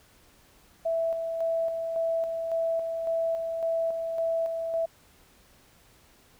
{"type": "tone with tremolo", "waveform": "sine", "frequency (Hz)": 659.3, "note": "E5", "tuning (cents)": 0, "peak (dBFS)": -24, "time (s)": [0.85, 4.86], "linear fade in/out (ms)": 10, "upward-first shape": "square", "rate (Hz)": 1.8, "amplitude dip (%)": 40, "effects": ["pink hiss -59 dBFS RMS until 6.39 s"]}